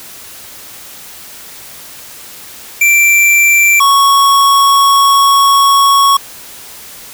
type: tone pair in turn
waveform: square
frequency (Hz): 2349 / 1108.6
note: D7 / C#6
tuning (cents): 0 / 0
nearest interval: octave + minor second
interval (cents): 1300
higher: first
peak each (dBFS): -6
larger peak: neither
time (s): 2.81-3.8 / 3.8-6.17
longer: second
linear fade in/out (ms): 5
effects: white hiss -32 dBFS RMS until 7.13 s